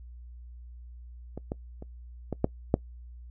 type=clicks; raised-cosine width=2 ms; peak=-23 / -18 / -28 / -17 / -9 / -7 dBFS; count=6; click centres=1.376 / 1.519 / 1.824 / 2.327 / 2.444 / 2.741 s; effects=noise-tail reverb RT60 0.1 s tail -23 dB re dry + added 60 Hz sine -43 dBFS peak until 3.3 s